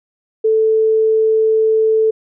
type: tone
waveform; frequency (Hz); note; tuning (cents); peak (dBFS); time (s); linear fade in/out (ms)
sine; 440; A4; 0; -10; 0.44-2.11; 10
effects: none